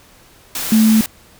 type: tone in noise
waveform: sine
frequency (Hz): 220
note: A3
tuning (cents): 0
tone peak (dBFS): -8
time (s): 0.72-1.01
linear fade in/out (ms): 2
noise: white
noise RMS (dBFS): -23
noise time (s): 0.55-1.06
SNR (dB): +12
effects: pink hiss -47 dBFS RMS until 1.39 s